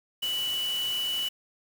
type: tone in noise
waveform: sine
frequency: 2960 Hz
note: F#7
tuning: in tune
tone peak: -27 dBFS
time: 0.22-1.29 s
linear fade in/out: 10 ms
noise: white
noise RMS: -39 dBFS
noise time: 0.22-1.29 s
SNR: +9 dB
effects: none